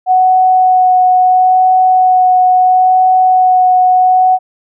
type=tone with vibrato; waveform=sine; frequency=740 Hz; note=F#5; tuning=in tune; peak=-5 dBFS; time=0.06-4.39 s; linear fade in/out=50 ms; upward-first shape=sine; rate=0.74 Hz; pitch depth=10 cents each way; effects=none